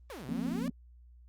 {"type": "exponential two-way sweep", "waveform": "sawtooth", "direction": "down then up", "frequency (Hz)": [606, 120.3, 606], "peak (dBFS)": -38, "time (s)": [0.1, 0.68], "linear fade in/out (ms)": 0, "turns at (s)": 0.26}
{"type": "chord", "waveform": "sine", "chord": "F suspended fourth", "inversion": "none", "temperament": "equal with one note detuned", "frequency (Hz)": [174.61, 231.3, 261.6], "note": ["F3", "Bb3", "C4"], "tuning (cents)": [0, -13, 0], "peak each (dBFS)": [-37, -35, -36], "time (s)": [0.29, 0.7], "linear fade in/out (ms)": 2}
{"effects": ["added 60 Hz sine -53 dBFS peak until 1.28 s", "Opus 32 kbps"]}